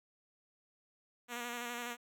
5% pulse tone with vibrato, 240 Hz, B3, 49 cents flat, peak -28 dBFS, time 1.28-1.97 s, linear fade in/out 50 ms, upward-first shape square, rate 12 Hz, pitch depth 23 cents each way, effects none

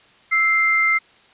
sine tone pair together, 1318.5 / 2093 Hz, E6 / C7, 0 / 0 cents, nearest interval minor sixth, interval 800 cents, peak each -22 / -15 dBFS, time 0.31-0.99 s, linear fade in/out 20 ms, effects white hiss -52 dBFS RMS until 1.33 s + resampled to 8000 Hz

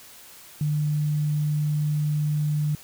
sine tone, 150 Hz, D3, 37 cents sharp, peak -21 dBFS, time 0.61-2.75 s, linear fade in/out 2 ms, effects white hiss -47 dBFS RMS until 2.83 s

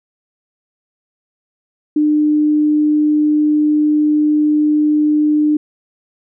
sine tone, 301.1 Hz, D4, 43 cents sharp, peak -10 dBFS, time 1.96-5.57 s, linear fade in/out 5 ms, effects none

